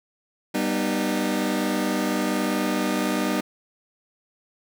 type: chord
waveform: sawtooth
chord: G augmented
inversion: none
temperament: just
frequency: 196 / 245 / 306.2 Hz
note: G3 / B3 / D#4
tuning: 0 / -14 / -28 cents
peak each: -23 / -23 / -22 dBFS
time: 0.54-3.41 s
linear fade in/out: 10 ms
effects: none